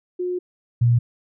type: tone pair in turn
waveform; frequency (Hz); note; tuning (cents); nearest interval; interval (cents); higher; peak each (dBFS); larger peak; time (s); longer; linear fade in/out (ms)
sine; 360 / 119.17; F#4 / A#2; -47 / +39; octave + perfect fifth; 1914; first; -22 / -13; second; 0.19-0.39 / 0.81-0.99; first; 10
effects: none